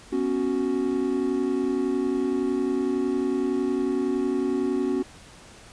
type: chord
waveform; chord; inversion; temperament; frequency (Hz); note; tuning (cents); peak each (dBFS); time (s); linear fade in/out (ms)
triangle; B suspended second; none; just; 246.9 / 277.8 / 370.4; B3 / C#4 / F#4; 0 / +4 / +2; -27 / -24 / -24; 0.12-5.03; 10
effects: pink hiss -48 dBFS RMS until 5.72 s + resampled to 22050 Hz